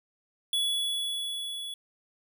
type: tone with level ramp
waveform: square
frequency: 3395 Hz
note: G#7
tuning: 37 cents sharp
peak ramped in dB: -25 to -36 dBFS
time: 0.53-1.74 s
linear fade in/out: 2 ms
effects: none